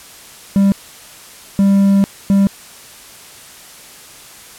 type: tone bursts at uneven times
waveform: triangle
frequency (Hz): 197.4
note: G3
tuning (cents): +12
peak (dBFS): -6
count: 3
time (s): 0.56-0.72 / 1.59-2.04 / 2.3-2.47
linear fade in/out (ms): 0
effects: white hiss -38 dBFS RMS until 4.58 s + low-pass 12000 Hz 12 dB/octave